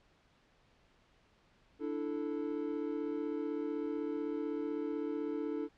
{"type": "chord", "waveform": "triangle", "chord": "D suspended second", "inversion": "none", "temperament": "equal", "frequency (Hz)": [293.7, 329.6, 440], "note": ["D4", "E4", "A4"], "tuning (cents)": [0, 0, 0], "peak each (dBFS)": [-36, -38, -37], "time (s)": [1.79, 5.69], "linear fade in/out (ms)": 50, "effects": ["pink hiss -68 dBFS RMS until 5.77 s", "low-pass 4000 Hz 12 dB/octave"]}